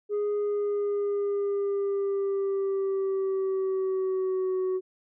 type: tone with pitch glide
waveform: sine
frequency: 413.8 to 372.9 Hz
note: G#4 to F#4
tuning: -6 to +14 cents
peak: -22 dBFS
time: 0.09-4.81 s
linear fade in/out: 50 ms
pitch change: -180 cents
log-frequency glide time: 0.33-4.58 s
effects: tanh soft clip ceiling -24 dBFS